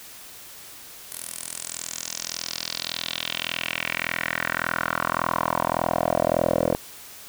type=tone with band-pass filter sweep; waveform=10% pulse; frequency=41.75 Hz; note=E1; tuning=23 cents sharp; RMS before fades=-27 dBFS; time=1.12-6.75 s; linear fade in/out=0 ms; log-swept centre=11000 to 490 Hz; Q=3.1; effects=white hiss -43 dBFS RMS until 7.28 s